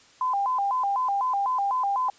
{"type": "tone with vibrato", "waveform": "sine", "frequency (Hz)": 901, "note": "A5", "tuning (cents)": 41, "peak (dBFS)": -22, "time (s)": [0.21, 2.1], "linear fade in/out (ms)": 2, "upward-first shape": "square", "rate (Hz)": 4, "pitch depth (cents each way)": 210, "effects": ["white hiss -55 dBFS RMS until 2.18 s", "resampled to 16000 Hz"]}